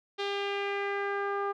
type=tone with low-pass filter sweep; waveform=sawtooth; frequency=400.8 Hz; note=G4; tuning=38 cents sharp; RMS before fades=-32 dBFS; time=0.18-1.53 s; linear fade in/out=20 ms; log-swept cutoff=3700 to 1200 Hz; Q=2.6; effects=none